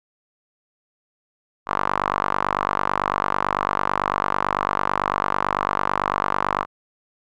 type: tone with band-pass filter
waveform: sawtooth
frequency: 49 Hz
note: G1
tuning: in tune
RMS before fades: -23 dBFS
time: 1.66-6.66 s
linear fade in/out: 50 ms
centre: 1100 Hz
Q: 3.8
effects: none